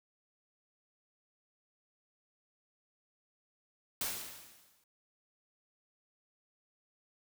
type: noise with exponential decay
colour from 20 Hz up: white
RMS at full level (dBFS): -34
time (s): 4.01-4.84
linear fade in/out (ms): 2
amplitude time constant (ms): 180
effects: none